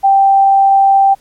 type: tone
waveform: sine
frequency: 784 Hz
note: G5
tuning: in tune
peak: -5 dBFS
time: 0.03-1.15 s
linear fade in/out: 20 ms
effects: pink hiss -50 dBFS RMS until 1.2 s + MP3 64 kbps